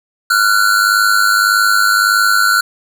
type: tone pair together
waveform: square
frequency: 1378.3 / 1480 Hz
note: F6 / F#6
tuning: -23 / 0 cents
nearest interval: minor second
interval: 123 cents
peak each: -13 dBFS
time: 0.3-2.61 s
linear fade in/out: 5 ms
effects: none